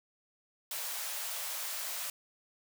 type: high-pass noise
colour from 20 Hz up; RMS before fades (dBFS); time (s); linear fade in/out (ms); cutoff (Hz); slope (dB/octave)
white; -38; 0.71-2.1; 2; 520; 48
effects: none